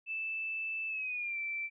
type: tone with pitch glide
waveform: sine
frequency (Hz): 2637 to 2336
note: E7 to D7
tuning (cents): 0 to -10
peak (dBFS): -34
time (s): 0.06-1.7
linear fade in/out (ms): 50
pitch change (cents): -210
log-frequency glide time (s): 0.88-1.38
effects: none